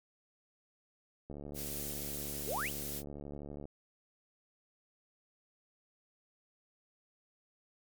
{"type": "click train", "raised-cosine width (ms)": 2, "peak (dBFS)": -32, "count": 171, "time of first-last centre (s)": [1.3, 3.655], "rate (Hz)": 72.2}
{"type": "noise", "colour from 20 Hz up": "blue", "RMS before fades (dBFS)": -41, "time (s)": [1.54, 3.03], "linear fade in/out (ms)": 50}
{"type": "exponential sweep", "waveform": "sine", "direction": "up", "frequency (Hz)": [338.8, 3520], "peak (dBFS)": -34, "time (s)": [2.46, 2.71], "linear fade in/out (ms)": 50}
{"effects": ["MP3 96 kbps"]}